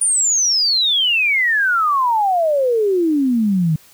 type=exponential sweep; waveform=sine; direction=down; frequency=9560 to 151.3 Hz; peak=-13 dBFS; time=0.01-3.76 s; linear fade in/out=5 ms; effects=white hiss -48 dBFS RMS until 3.93 s